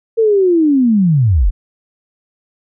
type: linear sweep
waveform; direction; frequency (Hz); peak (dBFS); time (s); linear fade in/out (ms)
sine; down; 460 to 33.51; -8; 0.17-1.51; 20
effects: none